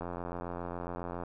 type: click train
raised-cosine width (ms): 1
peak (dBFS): -24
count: 108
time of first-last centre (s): 0.01-1.236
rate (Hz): 87.3
effects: none